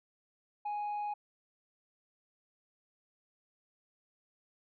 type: tone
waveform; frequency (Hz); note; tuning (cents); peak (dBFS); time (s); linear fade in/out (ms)
sine; 830.6; G#5; 0; -31; 0.65-1.14; 10
effects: tanh soft clip ceiling -33 dBFS